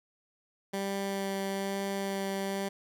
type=tone with vibrato; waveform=15% pulse; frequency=196 Hz; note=G3; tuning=in tune; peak=-25 dBFS; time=0.73-2.69 s; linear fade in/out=10 ms; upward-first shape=sine; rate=1.1 Hz; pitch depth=9 cents each way; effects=none